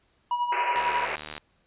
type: tone with tremolo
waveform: triangle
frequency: 968 Hz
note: B5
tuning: 35 cents flat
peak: -20 dBFS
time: 0.31-1.05 s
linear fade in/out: 2 ms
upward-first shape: sine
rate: 11 Hz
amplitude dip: 60%
type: band-pass noise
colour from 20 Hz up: white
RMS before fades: -31 dBFS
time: 0.52-1.16 s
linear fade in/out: 5 ms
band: 360 to 2700 Hz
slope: 96 dB/octave
type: click train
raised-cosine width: 0.2 ms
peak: -18 dBFS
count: 48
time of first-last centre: 0.76-1.379 s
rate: 75.9 Hz
effects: pink hiss -67 dBFS RMS until 1.66 s + resampled to 8000 Hz

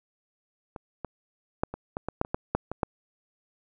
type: clicks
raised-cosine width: 1 ms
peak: -24 / -19 / -10 / -21 / -17 / -16 / -9 / -25 / -12 / -9 / -18 / -10 dBFS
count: 12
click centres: 0.762 / 1.047 / 1.635 / 1.74 / 1.969 / 2.086 / 2.214 / 2.249 / 2.345 / 2.55 / 2.716 / 2.832 s
effects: none

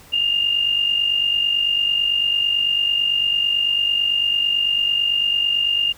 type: tone pair together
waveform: sine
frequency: 2808 / 2857 Hz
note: F7 / F7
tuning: +9 / +39 cents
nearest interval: unison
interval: 30 cents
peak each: -17 / -24 dBFS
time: 0.12-5.93 s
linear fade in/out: 20 ms
effects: pink hiss -46 dBFS RMS until 5.97 s

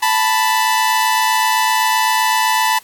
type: tone pair together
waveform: sawtooth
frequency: 880 / 987.8 Hz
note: A5 / B5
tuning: 0 / 0 cents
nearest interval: major second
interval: 200 cents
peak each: -12 dBFS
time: 0.02-2.79 s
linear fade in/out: 10 ms
effects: white hiss -46 dBFS RMS until 2.83 s + AAC 64 kbps

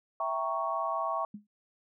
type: chord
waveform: sine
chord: E diminished seventh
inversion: none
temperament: equal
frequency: 659.3 / 784 / 932.3 / 1108.7 Hz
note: E5 / G5 / Bb5 / Db6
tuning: 0 / 0 / 0 / 0 cents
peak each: -34 / -37 / -37 / -32 dBFS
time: 0.2-1.25 s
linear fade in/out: 2 ms
type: tone with exponential decay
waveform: sine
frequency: 207.4 Hz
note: G#3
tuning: 2 cents flat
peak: -36 dBFS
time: 1.34-1.47 s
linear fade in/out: 5 ms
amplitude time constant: 27 ms
effects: none

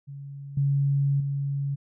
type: tone with level steps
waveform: sine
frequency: 140 Hz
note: C#3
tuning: 18 cents sharp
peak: -36 / -20 / -25 dBFS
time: 0.07-1.76 s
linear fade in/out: 20 ms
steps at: 0.57 / 1.2 s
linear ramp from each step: 5 ms
effects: none

